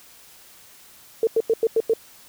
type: tone bursts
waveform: sine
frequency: 450 Hz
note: A4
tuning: 39 cents sharp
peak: -15 dBFS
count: 6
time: 1.23-1.936 s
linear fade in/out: 2 ms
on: 41 ms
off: 92 ms
effects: white hiss -49 dBFS RMS until 2.28 s